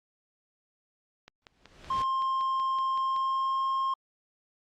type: click train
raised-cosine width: 0.2 ms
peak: -29 dBFS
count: 11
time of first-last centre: 1.28-3.163 s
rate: 5.31 Hz
type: noise with exponential growth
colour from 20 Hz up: pink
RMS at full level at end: -38 dBFS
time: 1.42-2.02 s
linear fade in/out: 0 ms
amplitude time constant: 130 ms
type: tone with pitch glide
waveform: triangle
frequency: 1059 to 1067.6 Hz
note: C6 to C6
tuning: +21 to +35 cents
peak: -24 dBFS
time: 1.9-3.94 s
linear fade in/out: 5 ms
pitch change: +14 cents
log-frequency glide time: 2.94-3.64 s
effects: low-pass 5000 Hz 12 dB/octave + Opus 48 kbps